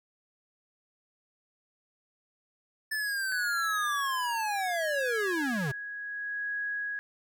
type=linear sweep; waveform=square; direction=down; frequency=1760 to 122.7 Hz; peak=-30 dBFS; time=2.91-5.72 s; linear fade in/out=10 ms
type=tone with tremolo; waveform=sine; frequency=1661.2 Hz; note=G#6; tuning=in tune; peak=-30 dBFS; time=3.32-6.99 s; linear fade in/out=0 ms; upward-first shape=sine; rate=0.68 Hz; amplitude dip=50%
effects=none

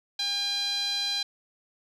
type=tone with band-pass filter; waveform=sawtooth; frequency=806 Hz; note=G5; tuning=48 cents sharp; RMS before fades=-29 dBFS; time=0.19-1.23 s; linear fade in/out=5 ms; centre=4100 Hz; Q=5.5; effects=10-bit

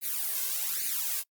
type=noise with flanger; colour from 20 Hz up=blue; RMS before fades=-31 dBFS; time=0.01-1.24 s; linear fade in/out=50 ms; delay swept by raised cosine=0.44 to 1.94 ms; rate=1.2 Hz; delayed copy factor=+0.85; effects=noise-tail reverb RT60 0.1 s tail -25 dB re dry + Opus 32 kbps

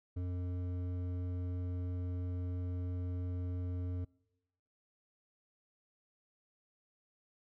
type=tone with hard clipping; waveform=sine; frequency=89.7 Hz; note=F2; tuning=47 cents sharp; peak=-37 dBFS; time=0.16-4.05 s; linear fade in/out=10 ms; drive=10 dB; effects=noise-tail reverb RT60 1.0 s tail -25 dB re dry

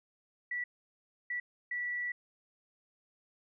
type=tone bursts at uneven times; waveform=sine; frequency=1953 Hz; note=B6; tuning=20 cents flat; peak=-33 dBFS; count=3; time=0.51-0.64 / 1.3-1.4 / 1.71-2.12 s; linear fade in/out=5 ms; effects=none

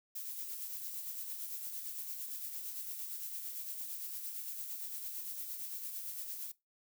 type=noise with tremolo; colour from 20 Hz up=violet; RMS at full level=-41 dBFS; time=0.15-6.52 s; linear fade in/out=10 ms; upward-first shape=sine; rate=8.8 Hz; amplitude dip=40%; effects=noise-tail reverb RT60 0.2 s tail -20 dB re dry

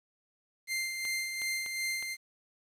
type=tone with tremolo; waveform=sawtooth; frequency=2093 Hz; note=C7; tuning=in tune; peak=-27 dBFS; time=0.67-2.17 s; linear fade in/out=50 ms; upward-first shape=sine; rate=2.7 Hz; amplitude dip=45%
type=clicks; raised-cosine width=0.3 ms; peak=-30 dBFS; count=4; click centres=1.052 / 1.418 / 1.662 / 2.026 s
effects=resampled to 32000 Hz + 10-bit

